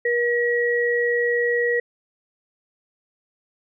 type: tone pair together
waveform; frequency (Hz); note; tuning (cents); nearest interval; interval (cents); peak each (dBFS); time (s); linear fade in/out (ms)
sine; 478 / 1912; A#4 / A#6; +43 / +43; 2 octaves; 2400; -20 / -22; 0.05-1.8; 5
effects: none